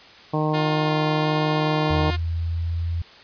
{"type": "harmonic tone", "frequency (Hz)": 153.7, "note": "D#3", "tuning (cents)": -21, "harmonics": [1, 2, 3, 4, 5, 6, 7], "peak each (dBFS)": [-23, -26, -28, -29, -30, -31, -31], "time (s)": [0.33, 2.11], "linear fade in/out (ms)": 10}
{"type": "tone with vibrato", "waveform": "5% pulse", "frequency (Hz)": 352, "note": "F4", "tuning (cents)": 14, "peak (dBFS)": -16, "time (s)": [0.53, 2.17], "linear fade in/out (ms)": 20, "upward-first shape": "square", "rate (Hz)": 1.4, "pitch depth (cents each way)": 9}
{"type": "tone with pitch glide", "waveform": "sine", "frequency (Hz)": [82.9, 84.45], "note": ["E2", "E2"], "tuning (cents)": [10, 42], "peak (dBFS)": -22, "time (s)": [1.9, 3.02], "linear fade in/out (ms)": 5, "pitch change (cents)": 32, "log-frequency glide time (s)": [2.12, 2.87]}
{"effects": ["white hiss -46 dBFS RMS until 3.23 s", "resampled to 11025 Hz"]}